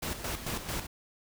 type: noise with tremolo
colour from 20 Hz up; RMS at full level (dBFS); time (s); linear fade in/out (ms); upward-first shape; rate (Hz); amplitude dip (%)
pink; -34; 0.02-0.87; 10; square; 4.5; 60
effects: none